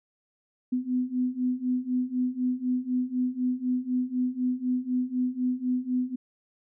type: beating tone pair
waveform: sine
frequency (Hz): 249.3 / 253.3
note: B3 / B3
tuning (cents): +16 / +44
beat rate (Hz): 4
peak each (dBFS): -29 / -27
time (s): 0.72-6.16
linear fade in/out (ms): 10
effects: none